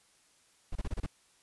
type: noise bursts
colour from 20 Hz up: brown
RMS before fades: -33 dBFS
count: 6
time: 0.72-1.063 s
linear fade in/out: 5 ms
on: 33 ms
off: 29 ms
effects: white hiss -66 dBFS RMS until 1.42 s + resampled to 24000 Hz